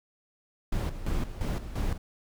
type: noise with tremolo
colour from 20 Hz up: brown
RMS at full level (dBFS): -28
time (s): 0.72-1.98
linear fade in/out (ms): 5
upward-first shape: square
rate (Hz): 2.9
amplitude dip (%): 70
effects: none

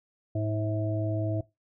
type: harmonic tone with a mistuned harmonic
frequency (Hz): 106.8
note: G#2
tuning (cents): +49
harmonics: 1 / 3 / 5 / 6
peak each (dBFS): -28 / -33 / -42 / -34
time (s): 0.35-1.41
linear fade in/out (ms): 5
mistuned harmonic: 6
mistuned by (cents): +25
effects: noise-tail reverb RT60 0.2 s tail -19 dB re dry

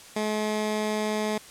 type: tone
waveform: 15% pulse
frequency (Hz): 213.6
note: G#3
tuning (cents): +49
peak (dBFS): -19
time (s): 0.16-1.38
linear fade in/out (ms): 5
effects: white hiss -47 dBFS RMS until 1.5 s + low-pass 10000 Hz 12 dB/octave

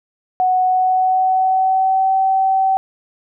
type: tone with pitch glide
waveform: sine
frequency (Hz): 740 to 767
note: F#5 to G5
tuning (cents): 0 to -38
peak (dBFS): -12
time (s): 0.4-2.77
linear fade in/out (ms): 0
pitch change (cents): +62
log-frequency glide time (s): 0.64-2.14
effects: none

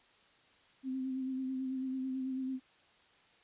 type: tone with vibrato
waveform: sine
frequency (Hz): 261.6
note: C4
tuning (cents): 0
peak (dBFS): -34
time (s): 0.83-2.6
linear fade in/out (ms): 50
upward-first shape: sine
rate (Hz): 9.1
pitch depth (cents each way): 26
effects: white hiss -65 dBFS RMS until 3.43 s + resampled to 8000 Hz

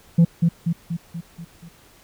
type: tone with echo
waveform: sine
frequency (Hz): 168.2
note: E3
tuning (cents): +35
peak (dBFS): -7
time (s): 0.18-0.25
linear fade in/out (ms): 10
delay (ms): 240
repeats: 6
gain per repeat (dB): -5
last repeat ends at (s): 1.69
effects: tanh soft clip ceiling -9 dBFS + pink hiss -52 dBFS RMS until 2.03 s

